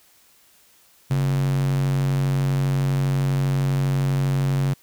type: tone with high-pass filter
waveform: square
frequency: 46.25 Hz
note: F#1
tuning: in tune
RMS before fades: -21 dBFS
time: 1.1-4.74 s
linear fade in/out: 10 ms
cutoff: 120 Hz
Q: 8.3
effects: white hiss -56 dBFS RMS until 4.82 s